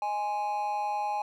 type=tone with amplitude modulation; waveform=triangle; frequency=830.6 Hz; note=G#5; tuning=in tune; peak=-23 dBFS; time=0.02-1.22 s; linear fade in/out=2 ms; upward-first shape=sine; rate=211 Hz; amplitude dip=65%; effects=none